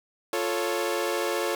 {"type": "chord", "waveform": "sawtooth", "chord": "F augmented", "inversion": "none", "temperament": "equal", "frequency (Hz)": [349.2, 440, 554.4], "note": ["F4", "A4", "C#5"], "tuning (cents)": [0, 0, 0], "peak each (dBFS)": -26, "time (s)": [0.33, 1.55], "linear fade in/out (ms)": 2, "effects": ["8-bit"]}